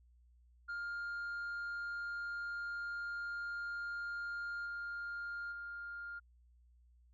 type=tone with level steps; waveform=sine; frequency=1406 Hz; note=F6; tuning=11 cents sharp; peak=-36 / -38 / -42 dBFS; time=0.68-6.2 s; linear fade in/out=20 ms; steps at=4.65 / 5.51 s; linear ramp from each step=20 ms; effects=tanh soft clip ceiling -38 dBFS + added 60 Hz sine -63 dBFS peak until 7.13 s